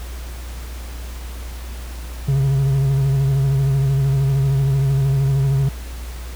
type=tone with vibrato; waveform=triangle; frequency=136.5 Hz; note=C#3; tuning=26 cents flat; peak=-12 dBFS; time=2.28-5.69 s; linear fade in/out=5 ms; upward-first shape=sine; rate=13 Hz; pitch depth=45 cents each way; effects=added 60 Hz sine -28 dBFS peak until 6.35 s + pink hiss -39 dBFS RMS until 6.35 s